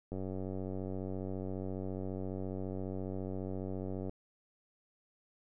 click train, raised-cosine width 2 ms, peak -27 dBFS, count 377, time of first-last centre 0.12-4.095 s, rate 94.6 Hz, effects none

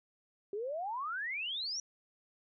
sine exponential sweep, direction up, 388.8 to 5920 Hz, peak -35 dBFS, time 0.53-1.8 s, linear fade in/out 2 ms, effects none

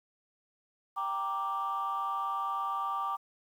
sine chord, G minor, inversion none, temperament equal, 784 / 932.3 / 1174.7 Hz, G5 / Bb5 / D6, 0 / 0 / 0 cents, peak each -36 / -37 / -31 dBFS, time 0.96-3.17 s, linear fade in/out 20 ms, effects tanh soft clip ceiling -25 dBFS + 10-bit

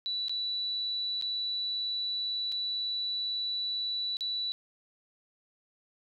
sine tone with dropouts, 3951 Hz, B7, in tune, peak -30 dBFS, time 0.06-4.52 s, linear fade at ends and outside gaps 0 ms, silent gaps 0.283-0.295 / 1.213-1.223 / 2.519-2.523 / 4.169-4.208 s, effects none

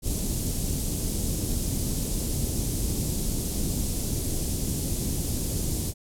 pink band-stop noise, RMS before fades -27 dBFS, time 0.02-5.94 s, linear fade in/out 50 ms, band 290 to 7500 Hz, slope 12 dB/octave, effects low-pass 12000 Hz 12 dB/octave

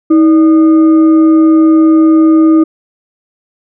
sine tone with frequency modulation, 318.5 Hz, D#4, 41 cents sharp, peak -3 dBFS, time 0.1-2.64 s, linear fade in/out 10 ms, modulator 905 Hz, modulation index 0.24, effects none

